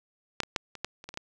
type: clicks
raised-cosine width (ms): 0.2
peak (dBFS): -8 / -18 / -9 / -26 / -13 / -28 / -22 / -25 / -17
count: 9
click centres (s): 0.403 / 0.434 / 0.562 / 0.753 / 0.846 / 1.041 / 1.09 / 1.141 / 1.174
effects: none